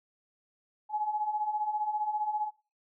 sine beating tone pair, 835 / 850 Hz, G#5 / G#5, +9 / +40 cents, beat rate 15 Hz, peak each -35 / -30 dBFS, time 0.89-2.51 s, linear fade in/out 50 ms, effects noise-tail reverb RT60 0.3 s tail -19 dB re dry

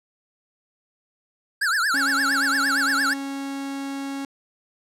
square tone with vibrato, 1530 Hz, G6, 42 cents flat, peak -20 dBFS, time 1.61-3.14 s, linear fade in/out 10 ms, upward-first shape triangle, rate 8.7 Hz, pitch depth 280 cents each way
45% pulse tone, 275.3 Hz, C#4, 12 cents flat, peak -28 dBFS, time 1.94-4.25 s, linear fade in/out 2 ms
effects low-pass 11000 Hz 12 dB/octave

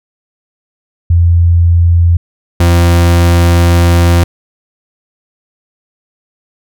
sine / 40% pulse tone pair in turn, 85.5 / 86 Hz, F2 / F2, -36 / -26 cents, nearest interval unison, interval 10 cents, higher second, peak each -4 dBFS, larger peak neither, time 1.1-2.17 / 2.6-4.24 s, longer second, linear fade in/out 5 ms, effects none

